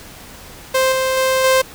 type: tone with level steps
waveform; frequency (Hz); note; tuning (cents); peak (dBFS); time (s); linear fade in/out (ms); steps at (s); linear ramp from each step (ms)
sawtooth; 523.3; C5; 0; -9 / -12 / -10 / -7; 0.74-1.62; 10; 0.92 / 1.17 / 1.44; 2
effects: pink hiss -38 dBFS RMS until 1.74 s